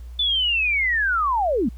sine linear sweep, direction down, 3521 to 194.2 Hz, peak -18 dBFS, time 0.19-1.69 s, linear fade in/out 5 ms, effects added 60 Hz sine -34 dBFS peak until 1.77 s + pink hiss -58 dBFS RMS until 1.77 s

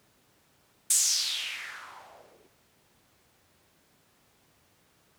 violet noise with low-pass filter sweep, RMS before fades -31 dBFS, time 0.9-2.48 s, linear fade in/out 5 ms, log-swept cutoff 8700 to 340 Hz, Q 3.7, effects pink hiss -65 dBFS RMS until 5.18 s + high-pass 80 Hz 12 dB/octave

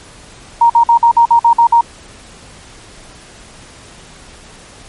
sine tone bursts, 935 Hz, A#5, 5 cents sharp, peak -4 dBFS, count 9, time 0.61-1.81 s, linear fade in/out 5 ms, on 88 ms, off 51 ms, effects pink hiss -38 dBFS RMS until 4.88 s + MP3 48 kbps

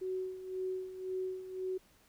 sine tone with tremolo, 373.4 Hz, F#4, 16 cents sharp, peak -33 dBFS, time 0.01-1.78 s, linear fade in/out 10 ms, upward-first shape sine, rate 1.9 Hz, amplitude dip 70%, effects pink hiss -66 dBFS RMS until 2.08 s

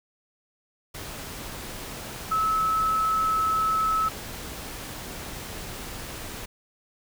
sine tone in noise, 1298 Hz, E6, 27 cents flat, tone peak -21 dBFS, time 2.31-4.09 s, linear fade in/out 10 ms, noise pink, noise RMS -37 dBFS, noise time 0.94-6.46 s, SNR +13 dB, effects none

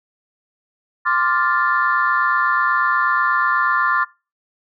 sine chord, D minor seventh, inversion third, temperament equal, 1046.5 / 1174.7 / 1396.9 / 1760 Hz, C6 / D6 / F6 / A6, 0 / 0 / 0 / 0 cents, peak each -20 dBFS, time 1.05-4.05 s, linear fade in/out 20 ms, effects noise-tail reverb RT60 0.3 s tail -22 dB re dry + tanh soft clip ceiling -5 dBFS

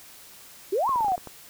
sine exponential two-way sweep, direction up then down, 349.2 to 1120 to 695 Hz, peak -21 dBFS, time 0.72-1.16 s, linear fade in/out 10 ms, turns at 0.89 s
clicks, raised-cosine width 1 ms, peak -24 dBFS, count 8, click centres 0.893 / 0.959 / 1.007 / 1.046 / 1.083 / 1.12 / 1.179 / 1.273 s
effects white hiss -48 dBFS RMS until 1.49 s

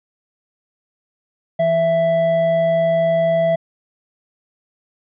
triangle tone pair together, 165.94 / 662 Hz, E3 / E5, +12 / +7 cents, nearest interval 2 octaves, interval 2395 cents, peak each -22 / -12 dBFS, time 1.59-3.56 s, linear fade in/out 10 ms, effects resampled to 8000 Hz

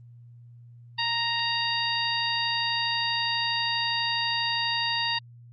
harmonic tone, 932.3 Hz, A#5, in tune, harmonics 1 / 2 / 3 / 4 / 5, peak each -31 / -31 / -31 / -31 / -31 dBFS, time 0.98-5.19 s, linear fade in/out 10 ms, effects added 119 Hz sine -46 dBFS peak until 5.52 s + Opus 32 kbps

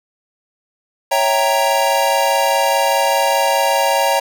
square chord, C# diminished seventh, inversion none, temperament equal, 554.4 / 659.3 / 784 / 932.3 Hz, C#5 / E5 / G5 / Bb5, 0 / 0 / 0 / 0 cents, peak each -19 / -22 / -20 / -18 dBFS, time 1.11-4.2 s, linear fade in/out 10 ms, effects none

